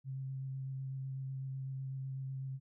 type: tone with vibrato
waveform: sine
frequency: 133.5 Hz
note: C3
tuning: 35 cents sharp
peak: -38 dBFS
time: 0.04-2.6 s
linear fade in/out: 50 ms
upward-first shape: square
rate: 8 Hz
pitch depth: 10 cents each way
effects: none